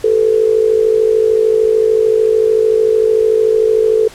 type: tone with amplitude modulation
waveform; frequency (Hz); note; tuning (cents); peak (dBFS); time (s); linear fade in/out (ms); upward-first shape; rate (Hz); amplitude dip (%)
sine; 440; A4; 0; -5; 0.04-4.08; 5; sine; 53.4; 75
effects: pink hiss -37 dBFS RMS until 4.14 s + low-pass 11000 Hz 12 dB/octave